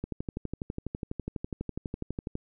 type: click train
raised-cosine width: 3 ms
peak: -20 dBFS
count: 29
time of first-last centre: 0.04-2.354 s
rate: 12.1 Hz
effects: none